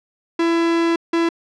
45% pulse tone pair in turn, 334.6 / 334.6 Hz, E4 / E4, +26 / +26 cents, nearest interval unison, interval 0 cents, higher neither, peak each -15 dBFS, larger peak neither, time 0.39-0.96 / 1.13-1.29 s, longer first, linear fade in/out 5 ms, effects low-pass 4000 Hz 12 dB/octave

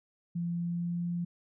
sine tone with pitch glide, 171.5 to 173.29 Hz, F3 to F3, -31 to -13 cents, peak -30 dBFS, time 0.35-1.25 s, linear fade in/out 10 ms, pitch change +18 cents, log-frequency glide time 0.49-1.07 s, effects none

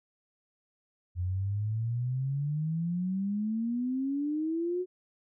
sine exponential sweep, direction up, 87.3 to 370 Hz, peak -28 dBFS, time 1.15-4.86 s, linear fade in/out 50 ms, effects none

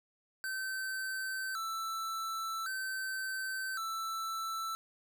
square tone with vibrato, 1430 Hz, F6, 41 cents sharp, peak -36 dBFS, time 0.44-4.75 s, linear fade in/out 0 ms, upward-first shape square, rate 0.45 Hz, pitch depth 130 cents each way, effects 13-bit

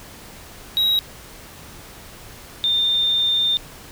triangle / sine tone pair in turn, 3831 / 3612 Hz, A#7 / A7, +47 / +45 cents, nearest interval minor second, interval 102 cents, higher first, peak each -14 / -16 dBFS, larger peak first, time 0.77-0.99 / 2.64-3.57 s, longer second, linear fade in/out 0 ms, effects pink hiss -41 dBFS RMS until 3.91 s

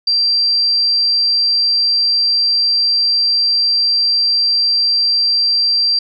sine tone, 4714 Hz, D8, 6 cents sharp, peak -11 dBFS, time 0.07-5.99 s, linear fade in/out 5 ms, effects none

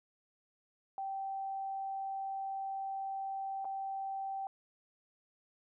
sine tone with dropouts, 778 Hz, G5, 13 cents flat, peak -36 dBFS, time 0.98-4.47 s, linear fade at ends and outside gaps 1 ms, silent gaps 3.646-3.652 s, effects none

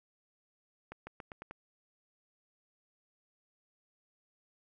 accelerating click train, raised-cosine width 0.5 ms, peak -29 dBFS, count 6, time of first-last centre 0.92-1.51 s, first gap 150 ms, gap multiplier 0.88, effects none

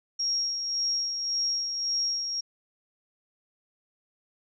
sine tone with tremolo, 5588 Hz, F8, in tune, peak -24 dBFS, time 0.19-2.41 s, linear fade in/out 10 ms, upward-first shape sine, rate 1.8 Hz, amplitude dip 45%, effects none

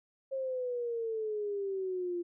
sine exponential sweep, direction down, 540 to 344.6 Hz, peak -32 dBFS, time 0.31-2.23 s, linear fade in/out 20 ms, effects none

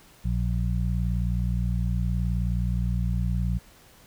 harmonic tone, 59.2 Hz, A#1, 27 cents sharp, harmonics 1 / 2 / 3, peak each -25 / -28 / -30 dBFS, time 0.24-3.59 s, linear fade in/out 20 ms, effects pink hiss -54 dBFS RMS until 4.06 s

